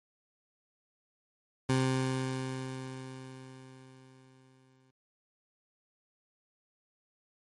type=tone with exponential decay; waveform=20% pulse; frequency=130.81 Hz; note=C3; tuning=in tune; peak=-20 dBFS; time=1.69-4.91 s; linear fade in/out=5 ms; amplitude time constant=700 ms; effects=MP3 48 kbps

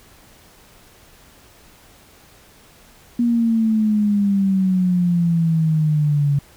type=exponential sweep; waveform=sine; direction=down; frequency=240 to 140.8 Hz; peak=-14 dBFS; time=3.19-6.39 s; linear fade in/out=5 ms; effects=pink hiss -49 dBFS RMS until 6.56 s

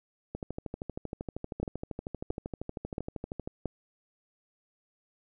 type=two click trains; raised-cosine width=2 ms; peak=-22 / -18 dBFS; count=41 / 4; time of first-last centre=0.35-3.475 / 1.63-3.657 s; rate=12.8 / 1.48 Hz; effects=none

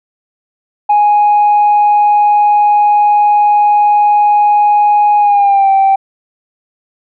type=tone with pitch glide; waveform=sine; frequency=830.6 to 779.5 Hz; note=G#5 to G5; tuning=0 to -10 cents; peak=-4 dBFS; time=0.89-5.96 s; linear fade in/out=10 ms; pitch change=-110 cents; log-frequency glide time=5.19-5.7 s; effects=tanh soft clip ceiling -3 dBFS

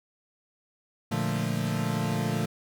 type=chord; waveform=40% pulse; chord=Bb major seventh; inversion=none; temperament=equal; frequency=116.54 / 146.83 / 174.61 / 220 Hz; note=Bb2 / D3 / F3 / A3; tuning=0 / 0 / 0 / 0 cents; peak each=-31 dBFS; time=1.11-2.46 s; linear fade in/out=10 ms; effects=none

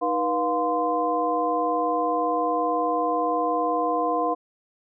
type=tone cluster; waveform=sine; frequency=311.4 / 485.9 / 707 / 1035 Hz; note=D#4 / B4 / F5 / C6; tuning=+2 / -28 / +21 / -19 cents; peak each=-29 / -27 / -25 / -26 dBFS; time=0.01-4.35 s; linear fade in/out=20 ms; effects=none

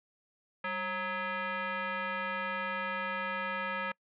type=tone with frequency modulation; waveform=sine; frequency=196 Hz; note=G3; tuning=in tune; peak=-32 dBFS; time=0.64-3.92 s; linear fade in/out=5 ms; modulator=737 Hz; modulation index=2.9; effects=noise-tail reverb RT60 0.1 s tail -26 dB re dry

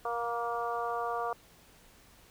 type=harmonic tone with a mistuned harmonic; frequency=235.7 Hz; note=A#3; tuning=19 cents sharp; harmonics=2 / 3 / 4 / 5 / 6; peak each=-37 / -35 / -39 / -36 / -44 dBFS; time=0.05-1.33 s; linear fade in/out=2 ms; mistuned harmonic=5; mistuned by=-15 cents; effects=pink hiss -59 dBFS RMS until 2.3 s

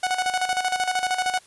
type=tone with tremolo; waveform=sawtooth; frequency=739 Hz; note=F#5; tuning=2 cents flat; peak=-16 dBFS; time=0.03-1.39 s; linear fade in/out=5 ms; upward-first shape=square; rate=13 Hz; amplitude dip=65%; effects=white hiss -53 dBFS RMS until 1.46 s + resampled to 24000 Hz

